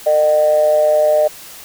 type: tone with amplitude modulation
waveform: sine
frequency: 608 Hz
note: D#5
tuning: 40 cents flat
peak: -6 dBFS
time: 0.06-1.28 s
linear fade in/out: 10 ms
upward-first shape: sine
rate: 153 Hz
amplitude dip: 65%
effects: tanh soft clip ceiling -2 dBFS + white hiss -36 dBFS RMS until 1.64 s